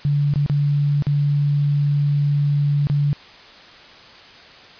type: tone with dropouts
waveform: sine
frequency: 144.3 Hz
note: D3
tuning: 30 cents flat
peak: -15 dBFS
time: 0.05-3.13 s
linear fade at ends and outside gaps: 0 ms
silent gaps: 0.338-0.358 / 0.462-0.498 / 1.023-1.068 / 2.87-2.899 s
effects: white hiss -43 dBFS RMS until 4.79 s + resampled to 11025 Hz